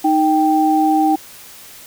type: tone pair together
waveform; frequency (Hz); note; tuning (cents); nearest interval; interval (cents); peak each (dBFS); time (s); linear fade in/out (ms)
sine; 311.1 / 783.4; D#4 / G5; 0 / -1; octave + major third; 1599; -14; 0.04-1.16; 10
effects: white hiss -39 dBFS RMS until 1.86 s